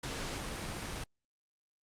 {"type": "noise", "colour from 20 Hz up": "pink", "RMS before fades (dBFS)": -39, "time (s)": [0.03, 1.04], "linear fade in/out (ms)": 5, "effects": ["low-pass 9000 Hz 12 dB/octave", "Opus 48 kbps"]}